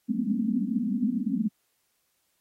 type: band-pass noise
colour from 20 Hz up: pink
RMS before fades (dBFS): -27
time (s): 0.08-1.49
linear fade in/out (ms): 20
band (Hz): 190 to 270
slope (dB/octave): 96
effects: white hiss -73 dBFS RMS until 2.4 s + AAC 48 kbps